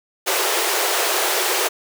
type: high-pass noise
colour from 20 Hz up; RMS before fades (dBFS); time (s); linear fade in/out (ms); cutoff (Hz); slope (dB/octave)
pink; -20; 0.26-1.69; 20; 350; 96
effects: none